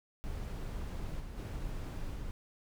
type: noise with level steps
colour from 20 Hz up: brown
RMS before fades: -39 / -43 / -39 / -41 dBFS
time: 0.24-2.31 s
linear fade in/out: 0 ms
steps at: 1.19 / 1.36 / 2.13 s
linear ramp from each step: 20 ms
effects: none